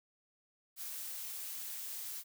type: noise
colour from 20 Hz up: blue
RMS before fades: -43 dBFS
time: 0.76-2.24 s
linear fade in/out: 50 ms
effects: none